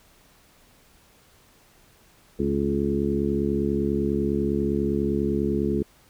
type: harmonic tone with a mistuned harmonic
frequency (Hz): 70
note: C#2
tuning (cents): +18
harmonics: 1 / 2 / 3 / 4 / 5 / 6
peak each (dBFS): -32 / -32 / -26 / -29 / -27 / -29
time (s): 2.39-5.83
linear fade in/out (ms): 5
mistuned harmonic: 6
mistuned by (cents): +19
effects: pink hiss -57 dBFS RMS until 6.09 s